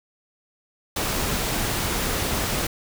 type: noise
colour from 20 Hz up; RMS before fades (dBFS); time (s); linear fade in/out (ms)
pink; -25; 0.96-2.67; 5
effects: none